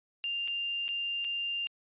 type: tone with dropouts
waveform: sine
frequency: 2794 Hz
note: F7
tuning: in tune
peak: -30 dBFS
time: 0.24-1.67 s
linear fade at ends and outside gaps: 0 ms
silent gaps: 0.476-0.481 / 0.881-0.889 / 1.244-1.248 s
effects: tanh soft clip ceiling -26 dBFS + resampled to 8000 Hz